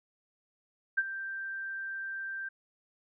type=tone with ADSR envelope; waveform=sine; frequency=1572 Hz; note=G6; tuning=4 cents sharp; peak=-22 dBFS; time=0.97-2.49 s; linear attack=14 ms; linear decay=40 ms; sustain=-13 dB; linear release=9 ms; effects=none

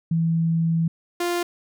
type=tone pair in turn; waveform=sine / sawtooth; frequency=164.7 / 349 Hz; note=E3 / F4; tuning=-1 / -1 cents; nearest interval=octave + minor second; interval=1300 cents; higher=second; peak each=-18 dBFS; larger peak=neither; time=0.11-0.88 / 1.2-1.43 s; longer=first; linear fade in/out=5 ms; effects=none

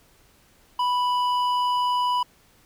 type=tone with hard clipping; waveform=sine; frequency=988 Hz; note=B5; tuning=in tune; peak=-22 dBFS; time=0.79-2.23 s; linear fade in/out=5 ms; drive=8 dB; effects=pink hiss -58 dBFS RMS until 2.65 s

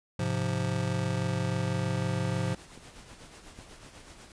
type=chord; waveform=square; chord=F minor; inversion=first; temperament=just; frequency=104.77 / 130.96 / 174.61 Hz; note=Ab2 / C3 / F3; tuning=+16 / +2 / 0 cents; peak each=-33 dBFS; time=0.19-2.55 s; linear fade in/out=5 ms
type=click train; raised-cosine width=3 ms; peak=-36 dBFS; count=4; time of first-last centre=1.15-3.589 s; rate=1.23 Hz
type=noise with tremolo; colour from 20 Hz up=pink; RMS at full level=-48 dBFS; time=2.34-4.32 s; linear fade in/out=2 ms; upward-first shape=sine; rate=8.1 Hz; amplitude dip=45%
effects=resampled to 22050 Hz

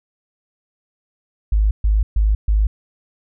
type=tone bursts; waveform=sine; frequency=52.2 Hz; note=G#1; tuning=10 cents sharp; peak=-12 dBFS; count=4; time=1.52-2.67 s; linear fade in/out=5 ms; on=190 ms; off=130 ms; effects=none

